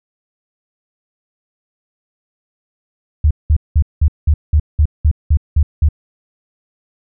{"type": "tone bursts", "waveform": "sine", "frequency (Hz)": 75.5, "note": "D2", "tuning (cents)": 48, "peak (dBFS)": -7, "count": 11, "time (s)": [3.24, 5.888], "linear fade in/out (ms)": 5, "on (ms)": 68, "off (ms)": 190, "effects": []}